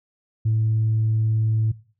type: tone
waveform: sine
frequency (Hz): 110.2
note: A2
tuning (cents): +3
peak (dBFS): -16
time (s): 0.45-1.72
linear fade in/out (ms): 10
effects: noise-tail reverb RT60 0.4 s tail -19 dB re dry + tanh soft clip ceiling -14 dBFS